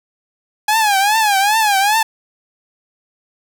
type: tone with vibrato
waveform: sawtooth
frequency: 830.6 Hz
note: G#5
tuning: in tune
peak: -8 dBFS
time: 0.68-2.03 s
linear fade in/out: 5 ms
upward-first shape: triangle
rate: 2.5 Hz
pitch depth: 150 cents each way
effects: none